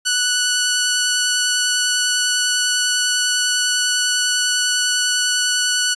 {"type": "tone with vibrato", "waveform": "10% pulse", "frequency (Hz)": 1480, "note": "F#6", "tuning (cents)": 0, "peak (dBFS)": -7, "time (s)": [0.05, 5.95], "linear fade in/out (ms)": 20, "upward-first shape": "triangle", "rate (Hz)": 10, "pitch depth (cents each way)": 10, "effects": ["resampled to 22050 Hz"]}